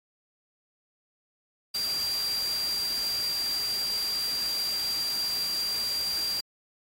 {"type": "tone in noise", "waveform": "sine", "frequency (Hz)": 4739, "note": "D8", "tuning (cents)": 15, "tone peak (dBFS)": -27, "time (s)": [1.74, 6.41], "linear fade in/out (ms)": 10, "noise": "white", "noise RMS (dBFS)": -37, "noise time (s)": [1.74, 6.41], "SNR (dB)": 7, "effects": ["AAC 48 kbps"]}